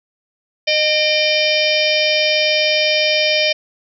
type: harmonic tone with a mistuned harmonic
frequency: 613 Hz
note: D#5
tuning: 26 cents flat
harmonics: 1 / 3 / 4 / 5 / 6 / 7 / 8 / 9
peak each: -18 / -28 / -18 / -20 / -25 / -29 / -23 / -24 dBFS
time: 0.67-3.53 s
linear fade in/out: 10 ms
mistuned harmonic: 4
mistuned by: -50 cents
effects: none